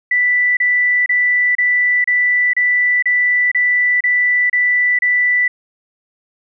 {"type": "tone bursts", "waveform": "sine", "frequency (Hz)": 1976, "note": "B6", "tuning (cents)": 0, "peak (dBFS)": -11, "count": 11, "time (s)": [0.11, 5.48], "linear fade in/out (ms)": 5, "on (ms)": 460, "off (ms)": 31, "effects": []}